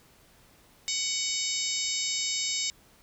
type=harmonic tone; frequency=747 Hz; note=F#5; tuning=16 cents sharp; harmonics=3 / 4 / 5 / 6 / 7 / 8 / 9 / 10; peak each=-37 / -38 / -35 / -38 / -34 / -36 / -39 / -34 dBFS; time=0.88-2.7 s; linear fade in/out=0 ms; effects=pink hiss -59 dBFS RMS until 3.02 s